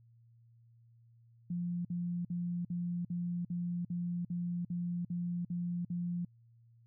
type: tone bursts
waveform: sine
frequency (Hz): 174.61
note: F3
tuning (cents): 0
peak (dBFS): -33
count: 12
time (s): 1.5-6.25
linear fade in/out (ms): 5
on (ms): 350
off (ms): 50
effects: added 116 Hz sine -60 dBFS peak until 6.86 s